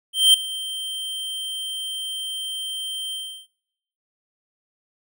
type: tone with ADSR envelope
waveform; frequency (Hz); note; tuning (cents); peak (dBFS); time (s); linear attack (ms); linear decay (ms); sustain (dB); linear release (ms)
square; 3136; G7; 0; -10; 0.13-3.47; 210; 4; -18; 340
effects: noise-tail reverb RT60 0.8 s tail -22 dB re dry